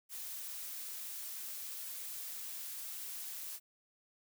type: noise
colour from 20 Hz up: blue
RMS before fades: -44 dBFS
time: 0.09-3.6 s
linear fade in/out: 50 ms
effects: none